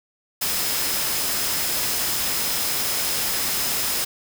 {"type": "tone in noise", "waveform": "sine", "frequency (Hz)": 5100, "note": "D#8", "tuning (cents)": 42, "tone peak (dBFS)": -32, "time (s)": [0.41, 4.05], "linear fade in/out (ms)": 10, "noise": "white", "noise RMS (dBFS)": -24, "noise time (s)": [0.41, 4.05], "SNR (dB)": -11, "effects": []}